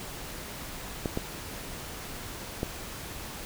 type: clicks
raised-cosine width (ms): 2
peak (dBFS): -15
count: 3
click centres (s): 1.058 / 1.174 / 2.631
effects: pink hiss -40 dBFS RMS until 3.45 s